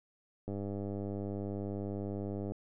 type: click train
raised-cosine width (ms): 2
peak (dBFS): -26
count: 205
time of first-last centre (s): 0.48-2.52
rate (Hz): 100
effects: none